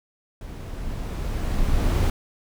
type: noise with level ramp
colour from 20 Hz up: brown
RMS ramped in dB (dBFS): -35 to -18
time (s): 0.41-2.1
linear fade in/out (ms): 2
effects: none